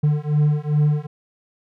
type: beating tone pair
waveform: triangle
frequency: 147.9 / 150.4 Hz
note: D3 / D3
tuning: +13 / +42 cents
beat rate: 2.5 Hz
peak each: -17 dBFS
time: 0.03-1.07 s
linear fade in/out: 10 ms
effects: none